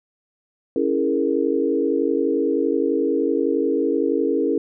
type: chord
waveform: sine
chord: A# half-diminished seventh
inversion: first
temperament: equal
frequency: 277.2 / 329.6 / 415.3 / 466.2 Hz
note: C#4 / E4 / G#4 / A#4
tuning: 0 / 0 / 0 / 0 cents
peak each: -23 dBFS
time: 0.76-4.58 s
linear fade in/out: 2 ms
effects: none